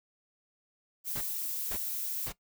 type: noise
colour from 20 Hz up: violet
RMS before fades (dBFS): -35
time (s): 1.04-2.31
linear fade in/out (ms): 50
type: noise bursts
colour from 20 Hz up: pink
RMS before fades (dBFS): -40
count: 3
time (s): 1.15-2.325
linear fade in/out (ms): 10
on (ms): 65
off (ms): 490
effects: noise-tail reverb RT60 0.1 s tail -18 dB re dry